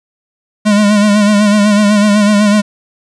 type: tone with vibrato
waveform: square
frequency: 207.4 Hz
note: G#3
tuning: 2 cents flat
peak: -7 dBFS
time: 0.65-2.62 s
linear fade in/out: 20 ms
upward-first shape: sine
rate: 8 Hz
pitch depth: 49 cents each way
effects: resampled to 22050 Hz + 7-bit